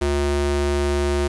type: ring-modulated tone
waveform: square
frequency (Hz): 143.3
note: D3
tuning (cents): -42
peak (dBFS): -16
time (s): 0.01-1.28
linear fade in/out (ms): 10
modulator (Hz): 215
effects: resampled to 24000 Hz + 8-bit